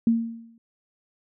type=tone with exponential decay; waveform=sine; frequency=229.5 Hz; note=A#3; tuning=27 cents flat; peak=-14 dBFS; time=0.07-0.58 s; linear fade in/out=2 ms; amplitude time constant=110 ms; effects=none